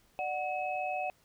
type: tone cluster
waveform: sine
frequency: 593 / 741 / 2570 Hz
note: D5 / F#5 / E7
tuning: +17 / +2 / -45 cents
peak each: -38 / -33 / -39 dBFS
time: 0.19-1.1 s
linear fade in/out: 0 ms
effects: pink hiss -67 dBFS RMS until 1.24 s